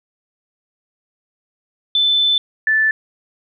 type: tone pair in turn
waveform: sine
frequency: 3520 / 1754.9 Hz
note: A7 / A6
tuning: 0 / -5 cents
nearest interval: octave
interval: 1205 cents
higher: first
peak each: -12 dBFS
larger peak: neither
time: 1.95-2.38 / 2.67-2.91 s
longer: first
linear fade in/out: 2 ms
effects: none